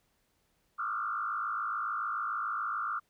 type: tone with frequency modulation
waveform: sine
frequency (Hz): 1289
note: E6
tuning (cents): -39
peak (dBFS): -31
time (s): 0.78-3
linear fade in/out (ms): 20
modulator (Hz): 53.5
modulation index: 2.6
effects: pink hiss -74 dBFS RMS until 3.09 s